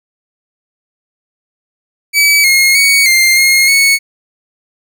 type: tone with pitch steps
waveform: sawtooth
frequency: 2288 / 2151 / 2238 / 2104 / 2144 / 2211 Hz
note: D7 / C7 / C#7 / C7 / C7 / C#7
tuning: -46 / +47 / +16 / +9 / +42 / -5 cents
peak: -3 dBFS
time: 2.13-3.99 s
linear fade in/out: 50 ms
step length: 310 ms
effects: none